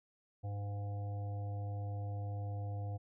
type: harmonic tone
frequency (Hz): 101.6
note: G#2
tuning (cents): -38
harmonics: 1 / 3 / 5 / 7 / 8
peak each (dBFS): -37 / -55 / -52 / -51 / -60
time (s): 0.43-2.98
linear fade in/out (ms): 20
effects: none